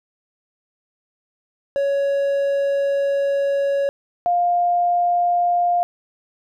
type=tone pair in turn; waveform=triangle / sine; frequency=558 / 703 Hz; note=C#5 / F5; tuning=+11 / +11 cents; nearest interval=major third; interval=400 cents; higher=second; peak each=-15 / -15 dBFS; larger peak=neither; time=1.76-3.89 / 4.26-5.83 s; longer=first; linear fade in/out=0 ms; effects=none